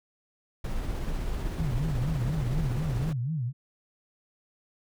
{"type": "noise with tremolo", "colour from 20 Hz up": "brown", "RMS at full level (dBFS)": -30, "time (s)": [0.64, 3.13], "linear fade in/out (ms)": 5, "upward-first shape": "sine", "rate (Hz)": 16, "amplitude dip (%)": 25}
{"type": "tone with vibrato", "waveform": "sine", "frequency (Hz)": 138.59, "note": "C#3", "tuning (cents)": 0, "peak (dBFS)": -27, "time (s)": [1.56, 3.53], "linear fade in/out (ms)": 50, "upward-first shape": "sine", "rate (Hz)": 4.1, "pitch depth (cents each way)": 280}
{"effects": []}